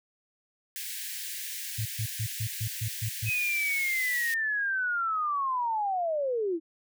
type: high-pass noise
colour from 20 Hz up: white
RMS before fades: -37 dBFS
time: 0.76-4.34 s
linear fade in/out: 0 ms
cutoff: 1600 Hz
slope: 96 dB/octave
type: tone bursts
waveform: sine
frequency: 110 Hz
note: A2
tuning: in tune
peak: -28 dBFS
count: 8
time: 1.78-3.298 s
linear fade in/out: 10 ms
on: 76 ms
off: 130 ms
type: linear sweep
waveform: sine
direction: down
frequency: 2553 to 311.1 Hz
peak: -26 dBFS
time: 3.25-6.6 s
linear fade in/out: 50 ms
effects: none